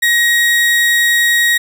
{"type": "tone", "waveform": "35% pulse", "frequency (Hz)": 1890, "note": "A#6", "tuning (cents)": 23, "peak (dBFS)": -8, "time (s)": [0.02, 1.58], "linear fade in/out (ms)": 10, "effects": []}